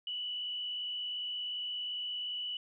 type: tone with frequency modulation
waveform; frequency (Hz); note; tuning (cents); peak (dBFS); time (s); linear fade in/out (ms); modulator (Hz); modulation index
sine; 2960; F#7; 0; -35; 0.07-2.57; 2; 57.3; 0.98
effects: none